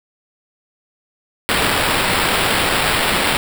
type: noise with sample-and-hold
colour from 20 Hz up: white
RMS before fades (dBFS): -17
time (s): 1.49-3.37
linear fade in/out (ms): 0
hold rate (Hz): 6300
effects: none

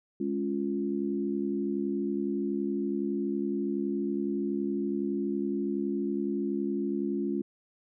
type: chord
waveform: sine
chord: Db major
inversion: second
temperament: equal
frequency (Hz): 207.7 / 277.2 / 349.2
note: Ab3 / Db4 / F4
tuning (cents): 0 / 0 / 0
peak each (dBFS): -32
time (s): 0.2-7.42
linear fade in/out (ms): 5
effects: none

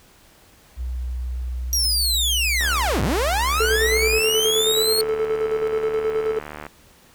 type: tone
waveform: sine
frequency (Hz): 62.1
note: B1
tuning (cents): +10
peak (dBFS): -24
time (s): 0.76-4.21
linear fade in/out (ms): 50
type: linear two-way sweep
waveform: sawtooth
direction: down then up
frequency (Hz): 5780 to 78.9 to 4382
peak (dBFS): -16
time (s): 1.73-5.01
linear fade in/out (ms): 0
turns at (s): 3.02
type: click train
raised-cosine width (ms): 0.5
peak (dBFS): -18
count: 306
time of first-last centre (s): 2.61-6.666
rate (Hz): 75.2
type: tone with tremolo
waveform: triangle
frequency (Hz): 438.3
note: A4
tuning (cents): -7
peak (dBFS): -16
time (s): 3.6-6.39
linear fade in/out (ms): 5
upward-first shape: square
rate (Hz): 9.4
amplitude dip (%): 45
effects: pink hiss -52 dBFS RMS until 7.14 s

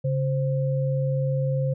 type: tone pair together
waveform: sine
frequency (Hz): 138.59 / 523.2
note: C#3 / C5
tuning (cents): 0 / 0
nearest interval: octave + major seventh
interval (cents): 2300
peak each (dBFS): -22 / -28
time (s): 0.04-1.74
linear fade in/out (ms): 10
effects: none

